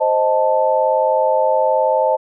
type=chord; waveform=sine; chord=A diminished; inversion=first; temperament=equal; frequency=523.3 / 622.3 / 880 Hz; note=C5 / Eb5 / A5; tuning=0 / 0 / 0 cents; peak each=-17 dBFS; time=0-2.17 s; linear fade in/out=20 ms; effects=none